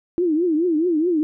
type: tone with vibrato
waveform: sine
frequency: 330.7 Hz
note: E4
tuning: 6 cents sharp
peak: -16 dBFS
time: 0.18-1.23 s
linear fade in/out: 0 ms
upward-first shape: triangle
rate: 4.7 Hz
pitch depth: 200 cents each way
effects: none